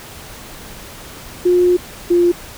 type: tone pair in turn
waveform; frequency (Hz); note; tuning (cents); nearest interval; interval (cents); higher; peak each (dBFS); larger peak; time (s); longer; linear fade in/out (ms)
sine; 357.1 / 349.1; F4 / F4; +39 / -1; unison; 40; first; -9; neither; 1.45-1.77 / 2.1-2.32; first; 10
effects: pink hiss -35 dBFS RMS until 2.57 s